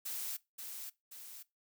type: noise with echo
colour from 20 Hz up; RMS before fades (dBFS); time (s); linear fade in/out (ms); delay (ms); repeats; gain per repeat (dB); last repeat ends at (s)
blue; -40; 0.05-0.37; 10; 530; 2; -5; 1.43
effects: noise-tail reverb RT60 0.2 s tail -20 dB re dry